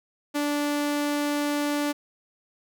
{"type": "tone", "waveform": "sawtooth", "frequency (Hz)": 291.8, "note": "D4", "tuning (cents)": -11, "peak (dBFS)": -20, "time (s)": [0.34, 1.93], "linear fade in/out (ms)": 20, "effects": []}